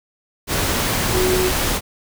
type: tone in noise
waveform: sine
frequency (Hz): 368.7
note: F#4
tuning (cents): -6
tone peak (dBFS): -17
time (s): 1.12-1.52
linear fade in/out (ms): 50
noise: pink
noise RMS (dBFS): -20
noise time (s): 0.47-1.81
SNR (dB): 0
effects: none